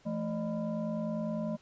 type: tone with frequency modulation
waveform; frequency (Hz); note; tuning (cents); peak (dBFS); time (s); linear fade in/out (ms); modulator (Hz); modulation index
sine; 220; A3; 0; -31; 0.05-1.57; 20; 390; 1.1
effects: pink hiss -63 dBFS RMS until 1.61 s + resampled to 16000 Hz